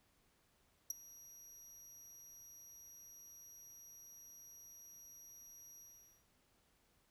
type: tone with ADSR envelope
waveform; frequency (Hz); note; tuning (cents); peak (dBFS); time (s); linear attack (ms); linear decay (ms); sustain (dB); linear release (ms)
35% pulse; 5770; F#8; -44; -31; 0.9-6.25; 5; 12; -22; 460
effects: pink hiss -75 dBFS RMS until 7.1 s